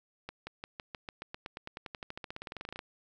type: accelerating click train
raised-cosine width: 0.3 ms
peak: -24 dBFS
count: 30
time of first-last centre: 0.29-2.791 s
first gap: 180 ms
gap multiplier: 0.94
effects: none